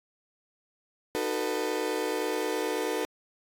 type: chord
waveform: 35% pulse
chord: B dominant seventh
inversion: first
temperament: just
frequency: 308.7 / 370.4 / 444.5 / 493.9 Hz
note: D#4 / F#4 / A4 / B4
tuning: -14 / +2 / +18 / 0 cents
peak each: -33 / -33 / -30 / -32 dBFS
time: 1.15-3.05 s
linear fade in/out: 0 ms
effects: AAC 64 kbps